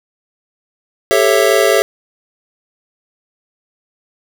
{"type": "chord", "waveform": "square", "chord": "A dominant seventh", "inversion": "third", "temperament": "just", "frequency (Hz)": [396, 440, 550, 660], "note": ["G4", "A4", "C#5", "E5"], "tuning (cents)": [18, 0, -14, 2], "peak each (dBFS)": -16, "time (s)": [1.11, 1.82], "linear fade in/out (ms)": 0, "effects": []}